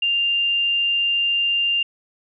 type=tone; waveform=sine; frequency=2794 Hz; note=F7; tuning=in tune; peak=-17 dBFS; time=0.02-1.83 s; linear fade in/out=5 ms; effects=none